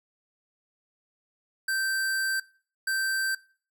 square tone bursts at uneven times, 1560 Hz, G6, 9 cents flat, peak -26 dBFS, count 2, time 1.68-2.4 / 2.87-3.35 s, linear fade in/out 5 ms, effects noise-tail reverb RT60 0.4 s tail -20 dB re dry

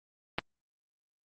clicks, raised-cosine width 0.3 ms, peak -12 / -21 dBFS, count 2, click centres 0.385 / 0.391 s, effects Opus 24 kbps

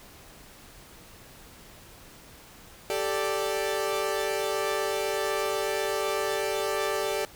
sawtooth chord, G suspended second, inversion none, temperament equal, 392 / 440 / 587.3 Hz, G4 / A4 / D5, 0 / 0 / 0 cents, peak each -27 dBFS, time 2.9-7.25 s, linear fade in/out 0 ms, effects pink hiss -50 dBFS RMS until 7.35 s

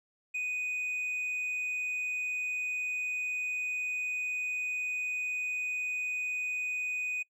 sine tone with tanh clipping, 2489 Hz, D#7, in tune, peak -32 dBFS, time 0.34-7.23 s, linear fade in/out 10 ms, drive 3 dB, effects noise-tail reverb RT60 0.1 s tail -22 dB re dry

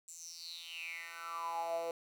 10% pulse tone with high-pass filter sweep, 167.4 Hz, E3, 27 cents sharp, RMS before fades -42 dBFS, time 0.08-1.91 s, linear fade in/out 2 ms, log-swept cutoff 7600 to 520 Hz, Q 8.5, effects none

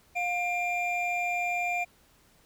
triangle tone pair together, 708.5 / 2387 Hz, F5 / D7, +25 / +28 cents, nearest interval octave + major sixth, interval 2103 cents, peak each -28 / -28 dBFS, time 0.15-1.85 s, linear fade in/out 20 ms, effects pink hiss -62 dBFS RMS until 2.45 s

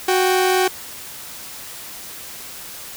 sawtooth tone pair together, 370 / 784 Hz, F#4 / G5, 0 / 0 cents, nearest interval octave + minor second, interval 1300 cents, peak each -12 / -17 dBFS, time 0.08-0.68 s, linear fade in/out 5 ms, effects white hiss -35 dBFS RMS until 2.96 s

